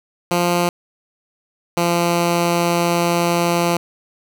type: tone pair in turn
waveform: 10% pulse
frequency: 174.61 / 171.91 Hz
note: F3 / F3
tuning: 0 / -27 cents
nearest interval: unison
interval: 27 cents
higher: first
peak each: -7 dBFS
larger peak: neither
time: 0.31-0.69 / 1.77-3.77 s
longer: second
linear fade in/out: 2 ms
effects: none